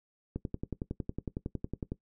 click train, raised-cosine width 3 ms, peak -21 dBFS, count 18, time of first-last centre 0.36-1.92 s, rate 10.9 Hz, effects noise-tail reverb RT60 0.1 s tail -18 dB re dry

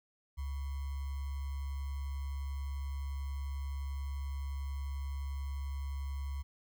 sine tone with sample-and-hold, 69.3 Hz, C#2, in tune, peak -35 dBFS, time 0.37-6.43 s, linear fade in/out 20 ms, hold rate 1050 Hz, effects none

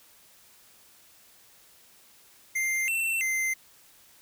square tone with pitch steps, 2097 / 2692 / 2078 Hz, C7 / E7 / C7, +3 / +36 / -12 cents, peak -26 dBFS, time 2.55-3.54 s, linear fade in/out 10 ms, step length 330 ms, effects white hiss -57 dBFS RMS until 4.21 s

